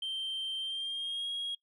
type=tone with pitch glide; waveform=sine; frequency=3136 to 3286 Hz; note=G7 to G#7; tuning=0 to -19 cents; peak=-31 dBFS; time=0.02-1.55 s; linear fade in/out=5 ms; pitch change=+81 cents; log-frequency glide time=0.59-1.29 s; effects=noise-tail reverb RT60 0.1 s tail -22 dB re dry + tanh soft clip ceiling -32 dBFS